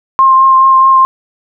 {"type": "tone with vibrato", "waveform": "sine", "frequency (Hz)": 1060, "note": "C6", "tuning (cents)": 22, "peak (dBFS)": -3, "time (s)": [0.19, 1.05], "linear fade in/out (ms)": 0, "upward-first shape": "triangle", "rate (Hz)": 4.7, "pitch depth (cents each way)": 17, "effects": []}